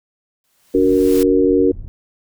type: noise with exponential growth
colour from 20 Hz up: white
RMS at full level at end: -27 dBFS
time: 0.44-1.23 s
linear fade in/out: 1 ms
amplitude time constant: 170 ms
type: chord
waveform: sine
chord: D augmented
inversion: none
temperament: equal with one note detuned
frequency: 286.6 / 370 / 466.2 Hz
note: D4 / F#4 / A#4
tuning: -42 / 0 / 0 cents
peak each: -15 dBFS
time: 0.74-1.72 s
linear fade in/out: 10 ms
type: low-pass noise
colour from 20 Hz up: pink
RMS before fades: -32 dBFS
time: 0.75-1.88 s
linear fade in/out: 0 ms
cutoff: 120 Hz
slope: 12 dB/octave
effects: none